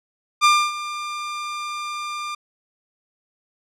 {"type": "tone with ADSR envelope", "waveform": "sawtooth", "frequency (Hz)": 1196, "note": "D6", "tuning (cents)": 31, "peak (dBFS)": -7, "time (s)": [0.41, 2.35], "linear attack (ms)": 36, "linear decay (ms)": 270, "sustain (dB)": -16, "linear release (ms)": 6, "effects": ["low-pass 7000 Hz 12 dB/octave"]}